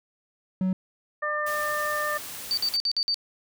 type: tone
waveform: triangle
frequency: 186.6 Hz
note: F#3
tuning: 15 cents sharp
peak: -20 dBFS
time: 0.61-0.73 s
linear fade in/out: 2 ms
type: harmonic tone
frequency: 599 Hz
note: D5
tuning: 34 cents sharp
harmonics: 1 / 2 / 3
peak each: -31 / -29 / -29 dBFS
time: 1.22-2.18 s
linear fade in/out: 10 ms
type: noise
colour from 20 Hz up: white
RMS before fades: -38 dBFS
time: 1.46-2.77 s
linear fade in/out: 10 ms
type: tone bursts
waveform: sine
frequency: 4600 Hz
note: D8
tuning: 37 cents flat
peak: -22 dBFS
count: 6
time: 2.51-3.143 s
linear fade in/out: 0 ms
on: 63 ms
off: 51 ms
effects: none